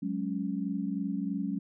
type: chord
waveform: sine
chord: F# suspended second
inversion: none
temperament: just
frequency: 185 / 208.1 / 277.5 Hz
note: F#3 / G#3 / C#4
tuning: 0 / +4 / +2 cents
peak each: -34 dBFS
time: 0.02-1.59 s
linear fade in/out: 10 ms
effects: none